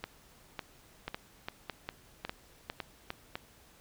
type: two click trains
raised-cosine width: 0.3 ms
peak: -20 / -20 dBFS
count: 6 / 7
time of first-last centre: 1.08-3.104 / 0.04-3.355 s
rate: 2.47 / 1.81 Hz
effects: pink hiss -60 dBFS RMS until 3.8 s